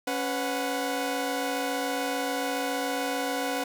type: tone cluster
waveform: sawtooth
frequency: 277 / 499 / 735 Hz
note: C#4 / B4 / F#5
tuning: -1 / +18 / -12 cents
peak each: -28 dBFS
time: 0.07-3.64 s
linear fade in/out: 5 ms
effects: none